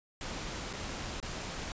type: noise with dropouts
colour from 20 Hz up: pink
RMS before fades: -39 dBFS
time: 0.21-1.72 s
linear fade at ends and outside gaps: 1 ms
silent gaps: 0.73-0.735 / 1.201-1.227 s
effects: resampled to 16000 Hz